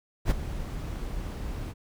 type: noise with ADSR envelope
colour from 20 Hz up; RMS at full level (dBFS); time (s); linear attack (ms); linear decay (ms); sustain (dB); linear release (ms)
brown; -20; 0.25-1.74; 59; 14; -14; 38
effects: none